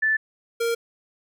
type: tone pair in turn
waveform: sine / square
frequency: 1755 / 464.8 Hz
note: A6 / A#4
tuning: -5 / -5 cents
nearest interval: octave + major seventh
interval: 2300 cents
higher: first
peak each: -18 / -22 dBFS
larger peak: first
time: 0.02-0.17 / 0.6-0.75 s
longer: neither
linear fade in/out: 10 ms
effects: none